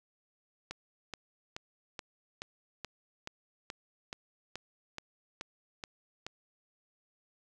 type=click train; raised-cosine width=0.2 ms; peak=-22 dBFS; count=14; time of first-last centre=0.71-6.266 s; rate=2.34 Hz; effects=none